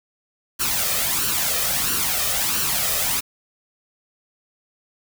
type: noise with flanger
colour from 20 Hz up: white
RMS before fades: -22 dBFS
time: 0.59-3.21 s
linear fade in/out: 20 ms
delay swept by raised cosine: 0.69 to 1.65 ms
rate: 1.5 Hz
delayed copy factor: +0.6
effects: none